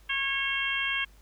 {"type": "harmonic tone with a mistuned harmonic", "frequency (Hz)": 547, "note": "C#5", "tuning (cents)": -23, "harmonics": [2, 3, 4, 5, 6], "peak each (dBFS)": [-38, -32, -32, -32, -33], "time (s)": [0.09, 1.05], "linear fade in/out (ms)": 10, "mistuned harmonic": 6, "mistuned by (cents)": -41, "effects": ["added 50 Hz sine -53 dBFS peak until 1.21 s", "pink hiss -62 dBFS RMS until 1.21 s"]}